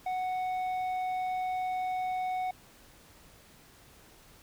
sine tone with tanh clipping, 740 Hz, F#5, in tune, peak -31 dBFS, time 0.06-2.51 s, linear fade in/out 5 ms, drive 7 dB, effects pink hiss -57 dBFS RMS until 4.42 s

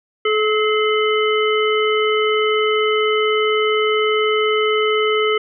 harmonic tone with a mistuned harmonic, 429.7 Hz, A4, 41 cents flat, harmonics 1 / 3 / 5 / 7, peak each -16 / -21 / -23 / -24 dBFS, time 0.25-5.38 s, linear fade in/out 5 ms, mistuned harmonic 5, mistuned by -53 cents, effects none

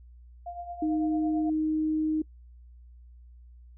sine tone with tremolo, 698.5 Hz, F5, in tune, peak -33 dBFS, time 0.46-1.5 s, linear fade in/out 5 ms, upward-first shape triangle, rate 9 Hz, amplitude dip 70%
sine tone, 311.1 Hz, D#4, in tune, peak -24 dBFS, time 0.82-2.22 s, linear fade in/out 5 ms
effects noise-tail reverb RT60 0.1 s tail -25 dB re dry + added 60 Hz sine -48 dBFS peak until 3.77 s

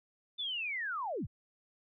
sine linear sweep, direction down, 3576 to 41 Hz, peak -34 dBFS, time 0.38-1.27 s, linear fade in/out 20 ms, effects none

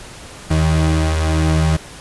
35% pulse tone pair together, 79.25 / 157.5 Hz, D#2 / D#3, +32 / +21 cents, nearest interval octave, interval 1189 cents, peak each -13 / -17 dBFS, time 0.5-1.77 s, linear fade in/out 10 ms, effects pink hiss -36 dBFS RMS until 2 s + resampled to 24000 Hz

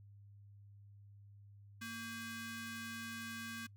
sawtooth ring-modulated tone, 911 Hz, A#5, 40 cents flat, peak -37 dBFS, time 1.81-3.67 s, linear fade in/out 10 ms, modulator 681 Hz, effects noise-tail reverb RT60 0.1 s tail -24 dB re dry + added 101 Hz sine -56 dBFS peak until 3.76 s

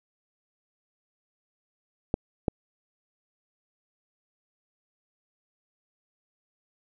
clicks, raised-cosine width 2 ms, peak -10 dBFS, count 2, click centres 2.141 / 2.482 s, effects none

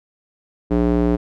square tone with band-pass filter, 59 Hz, A#1, 22 cents sharp, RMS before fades -17 dBFS, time 0.7-1.17 s, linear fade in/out 20 ms, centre 330 Hz, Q 1.5, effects none

